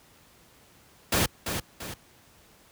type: noise with echo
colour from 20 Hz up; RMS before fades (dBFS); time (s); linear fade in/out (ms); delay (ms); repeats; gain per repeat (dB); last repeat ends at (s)
pink; -23; 1.12-1.26; 5; 340; 2; -7; 1.94
effects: pink hiss -57 dBFS RMS until 2.71 s + high-pass 60 Hz 12 dB/octave